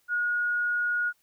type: tone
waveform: sine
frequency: 1444 Hz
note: F#6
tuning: 43 cents flat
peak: -24 dBFS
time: 0.08-1.13 s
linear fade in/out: 50 ms
effects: white hiss -69 dBFS RMS until 1.22 s